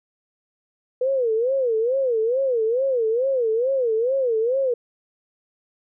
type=tone with vibrato; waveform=sine; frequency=488.8 Hz; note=B4; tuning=18 cents flat; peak=-18 dBFS; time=1.01-4.74 s; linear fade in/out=5 ms; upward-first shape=sine; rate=2.3 Hz; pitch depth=190 cents each way; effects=none